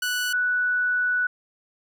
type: tone pair in turn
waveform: sawtooth / sine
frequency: 1480 / 1480 Hz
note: F#6 / F#6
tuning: 0 / 0 cents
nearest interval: unison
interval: 0 cents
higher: neither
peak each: -20 dBFS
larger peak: neither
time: 0.02-0.33 / 0.33-1.27 s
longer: second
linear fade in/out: 5 ms
effects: none